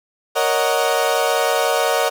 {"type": "chord", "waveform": "30% pulse", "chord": "D# minor seventh", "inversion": "second", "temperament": "equal with one note detuned", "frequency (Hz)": [466.2, 556.3, 622.3, 740], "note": ["A#4", "C#5", "D#5", "F#5"], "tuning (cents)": [0, 6, 0, 0], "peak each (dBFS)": -19, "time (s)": [0.35, 2.1], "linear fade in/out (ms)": 20, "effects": []}